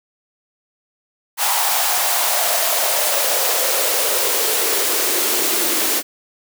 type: noise with high-pass filter sweep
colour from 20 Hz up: white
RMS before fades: -18 dBFS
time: 1.37-6.03 s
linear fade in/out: 50 ms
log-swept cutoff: 850 to 310 Hz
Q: 4.1
effects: none